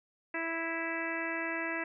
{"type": "harmonic tone", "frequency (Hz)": 329.6, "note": "E4", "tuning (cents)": 0, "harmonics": [1, 2, 3, 4, 5, 6, 7, 8], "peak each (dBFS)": [-39, -41, -43, -45, -39, -38, -44, -43], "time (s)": [0.34, 1.84], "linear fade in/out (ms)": 5, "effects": []}